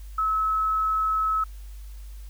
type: tone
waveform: sine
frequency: 1294 Hz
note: E6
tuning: 32 cents flat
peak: -21 dBFS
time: 0.18-1.44 s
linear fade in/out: 5 ms
effects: added 50 Hz sine -37 dBFS peak until 2.29 s + white hiss -56 dBFS RMS until 2.29 s